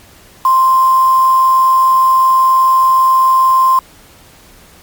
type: tone with quantisation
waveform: sine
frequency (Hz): 1046.5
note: C6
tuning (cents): 0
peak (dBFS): -6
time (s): 0.45-3.79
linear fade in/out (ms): 2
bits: 4
effects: pink hiss -42 dBFS RMS until 4.82 s + MP3 96 kbps